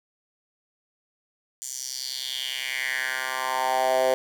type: tone with high-pass filter sweep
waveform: 10% pulse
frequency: 130 Hz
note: C3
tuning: 11 cents flat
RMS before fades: -27 dBFS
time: 1.62-4.14 s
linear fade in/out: 0 ms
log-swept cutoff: 7100 to 530 Hz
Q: 3.7
effects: none